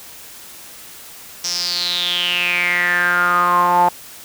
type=tone with band-pass filter sweep; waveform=sawtooth; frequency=176.6 Hz; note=F3; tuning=20 cents sharp; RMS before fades=-17 dBFS; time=1.44-3.89 s; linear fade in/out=5 ms; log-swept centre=5700 to 830 Hz; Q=8.6; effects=white hiss -38 dBFS RMS until 4.24 s